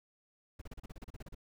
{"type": "noise bursts", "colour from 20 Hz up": "brown", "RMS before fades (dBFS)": -45, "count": 13, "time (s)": [0.59, 1.348], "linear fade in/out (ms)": 5, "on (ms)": 26, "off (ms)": 35, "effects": []}